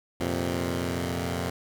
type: chord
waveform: 10% pulse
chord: F suspended fourth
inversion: none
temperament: equal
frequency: 87.31 / 116.54 / 130.81 Hz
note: F2 / Bb2 / C3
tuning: 0 / 0 / 0 cents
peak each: -21 / -26 / -26 dBFS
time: 0.2-1.5 s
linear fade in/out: 5 ms
effects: none